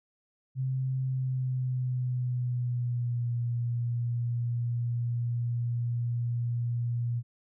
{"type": "tone with pitch glide", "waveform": "sine", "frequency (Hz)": [130.81, 119.26], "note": ["C3", "A#2"], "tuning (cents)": [0, 40], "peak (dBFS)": -27, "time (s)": [0.55, 7.23], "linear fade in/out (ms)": 50, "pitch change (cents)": -160, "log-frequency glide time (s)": [1.03, 3.34], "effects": []}